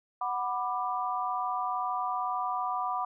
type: chord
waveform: sine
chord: B minor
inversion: second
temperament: just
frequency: 740.8 / 987.8 / 1185.3 Hz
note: F#5 / B5 / D6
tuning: +2 / 0 / +16 cents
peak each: -33 dBFS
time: 0.21-3.05 s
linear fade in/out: 5 ms
effects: none